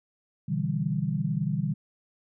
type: chord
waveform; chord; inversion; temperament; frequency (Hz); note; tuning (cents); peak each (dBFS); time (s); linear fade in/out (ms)
sine; E minor seventh; second; equal; 123.47 / 146.83 / 164.81 / 196; B2 / D3 / E3 / G3; 0 / 0 / 0 / 0; -34 / -29 / -30 / -31; 0.48-1.74; 10
effects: none